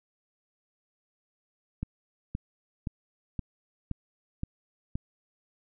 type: click train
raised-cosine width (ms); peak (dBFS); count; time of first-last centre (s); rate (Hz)
5; -19; 7; 1.83-4.955; 1.92
effects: none